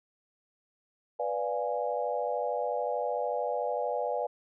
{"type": "chord", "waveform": "sine", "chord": "B diminished seventh", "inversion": "none", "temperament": "equal", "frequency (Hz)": [493.9, 587.3, 698.5, 830.6], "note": ["B4", "D5", "F5", "Ab5"], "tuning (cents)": [0, 0, 0, 0], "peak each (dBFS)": [-33, -33, -35, -35], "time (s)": [1.19, 4.27], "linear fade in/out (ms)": 10, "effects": []}